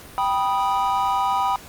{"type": "chord", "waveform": "triangle", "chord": "G augmented", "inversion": "none", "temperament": "equal with one note detuned", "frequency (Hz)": [784, 980.9, 1244.5], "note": ["G5", "B5", "D#6"], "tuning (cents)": [0, -12, 0], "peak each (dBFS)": [-21, -20, -24], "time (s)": [0.18, 1.56], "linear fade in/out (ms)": 0, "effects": ["pink hiss -42 dBFS RMS until 1.68 s", "Opus 48 kbps"]}